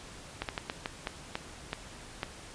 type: slowing click train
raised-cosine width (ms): 0.3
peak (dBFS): -16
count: 9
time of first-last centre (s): 0.42-2.231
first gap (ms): 68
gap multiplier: 1.33
effects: pink hiss -48 dBFS RMS until 2.54 s + resampled to 22050 Hz